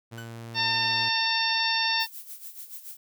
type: tone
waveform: sawtooth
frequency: 115.4 Hz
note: A#2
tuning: 17 cents flat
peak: -34 dBFS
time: 0.11-1.1 s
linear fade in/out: 20 ms
type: tone with exponential decay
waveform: 30% pulse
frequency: 1500 Hz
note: F#6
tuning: 23 cents sharp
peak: -35 dBFS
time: 0.18-0.41 s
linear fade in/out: 0 ms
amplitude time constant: 48 ms
type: harmonic tone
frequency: 903 Hz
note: A5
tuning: 45 cents sharp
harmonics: 1 / 2 / 3 / 4 / 5 / 6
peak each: -30 / -30 / -30 / -30 / -30 / -30 dBFS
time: 0.54-2.07 s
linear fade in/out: 50 ms
type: noise with tremolo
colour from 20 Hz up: violet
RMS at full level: -39 dBFS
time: 2-2.97 s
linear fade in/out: 5 ms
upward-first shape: sine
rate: 7 Hz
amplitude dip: 70%
effects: none

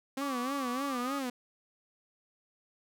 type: tone with vibrato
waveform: sawtooth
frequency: 261.6 Hz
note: C4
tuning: in tune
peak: -29 dBFS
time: 0.17-1.3 s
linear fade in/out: 5 ms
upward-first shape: sine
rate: 3.3 Hz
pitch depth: 130 cents each way
type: tone with pitch glide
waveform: sine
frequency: 1148 to 1237.5 Hz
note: D6 to D#6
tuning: -40 to -10 cents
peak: -36 dBFS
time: 0.21-1.19 s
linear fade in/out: 5 ms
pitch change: +130 cents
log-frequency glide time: 0.86-1.05 s
effects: none

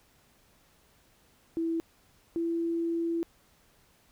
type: tone pair in turn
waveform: sine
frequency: 329.6 / 334.8 Hz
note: E4 / E4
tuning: 0 / +27 cents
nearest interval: unison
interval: 27 cents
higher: second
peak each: -27 / -27 dBFS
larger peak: neither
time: 1.57-1.8 / 2.36-3.23 s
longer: second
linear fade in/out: 0 ms
effects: pink hiss -64 dBFS RMS until 4.11 s

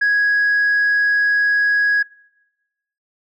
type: tone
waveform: sine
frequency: 1661.2 Hz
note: G#6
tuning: in tune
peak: -11 dBFS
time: 0.01-2.03 s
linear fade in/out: 10 ms
effects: noise-tail reverb RT60 1.0 s tail -25 dB re dry + tanh soft clip ceiling -11 dBFS

